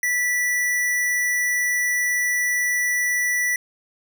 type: tone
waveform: square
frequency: 1963 Hz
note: B6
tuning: 11 cents flat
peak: -20 dBFS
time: 0.03-3.56 s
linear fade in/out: 2 ms
effects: none